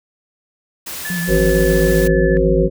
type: noise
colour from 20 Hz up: white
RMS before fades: -28 dBFS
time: 0.86-2.08 s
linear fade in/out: 10 ms
type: tone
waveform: sine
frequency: 1733 Hz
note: A6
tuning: 27 cents flat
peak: -24 dBFS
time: 1.05-2.37 s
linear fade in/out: 0 ms
type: tone with vibrato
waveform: sine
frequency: 174.61 Hz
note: F3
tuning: in tune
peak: -20 dBFS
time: 1.1-2.68 s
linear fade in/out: 2 ms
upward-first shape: triangle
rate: 6.6 Hz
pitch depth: 78 cents each way
type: harmonic tone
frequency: 53.4 Hz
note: G#1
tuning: 49 cents sharp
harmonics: 1 / 3 / 5 / 7 / 9 / 10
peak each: -17 / -21 / -24 / -16 / -20 / -19 dBFS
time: 1.27-2.7 s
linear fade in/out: 50 ms
effects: none